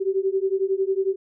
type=beating tone pair; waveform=sine; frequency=380 / 391 Hz; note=F#4 / G4; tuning=+46 / -4 cents; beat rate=11 Hz; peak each=-23 / -23 dBFS; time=0-1.16 s; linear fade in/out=20 ms; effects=none